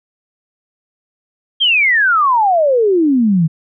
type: exponential sweep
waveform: sine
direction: down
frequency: 3273 to 153.2 Hz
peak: -9 dBFS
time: 1.6-3.48 s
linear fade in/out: 20 ms
effects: none